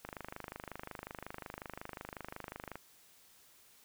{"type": "click train", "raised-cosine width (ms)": 0.5, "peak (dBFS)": -27, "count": 70, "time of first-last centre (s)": [0.05, 2.756], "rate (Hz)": 25.5, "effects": ["white hiss -63 dBFS RMS until 3.84 s"]}